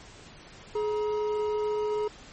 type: tone pair together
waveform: triangle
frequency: 423.2 / 950.1 Hz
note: G#4 / A#5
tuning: +33 / +33 cents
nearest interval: octave + major second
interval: 1400 cents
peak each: -24 / -34 dBFS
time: 0.75-2.08 s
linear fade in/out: 5 ms
effects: pink hiss -49 dBFS RMS until 2.32 s + MP3 32 kbps